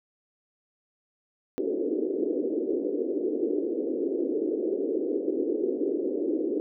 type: band-pass noise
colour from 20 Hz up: pink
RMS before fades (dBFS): -28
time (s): 1.58-6.6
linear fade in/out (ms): 0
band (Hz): 290 to 460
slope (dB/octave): 48
effects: none